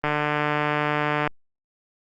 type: click train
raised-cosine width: 0.5 ms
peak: -8 dBFS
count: 185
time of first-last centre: 0.04-1.275 s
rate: 149 Hz
effects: Opus 24 kbps